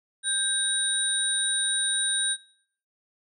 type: tone cluster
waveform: sine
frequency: 1589 / 3804 / 9100 Hz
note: G6 / A#7 / C#9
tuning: +23 / +34 / +44 cents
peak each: -32 / -29 / -26 dBFS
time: 0.23-2.37 s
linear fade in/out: 50 ms
effects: noise-tail reverb RT60 0.6 s tail -19 dB re dry